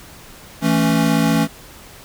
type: chord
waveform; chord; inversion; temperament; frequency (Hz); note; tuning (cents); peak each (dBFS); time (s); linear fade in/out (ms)
square; A major; second; equal; 164.81 / 220 / 277.2; E3 / A3 / C#4; 0 / 0 / 0; -19; 0.61-1.48; 50
effects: pink hiss -41 dBFS RMS until 2.04 s